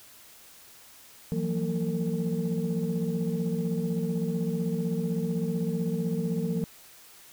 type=tone cluster; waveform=sine; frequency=166.8 / 182.6 / 230.2 / 453.1 Hz; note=E3 / F#3 / A#3 / A#4; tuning=+21 / -23 / -22 / -49 cents; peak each=-29 / -30 / -32 / -33 dBFS; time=1.32-6.64 s; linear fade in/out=0 ms; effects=tanh soft clip ceiling -19 dBFS + white hiss -52 dBFS RMS until 7.32 s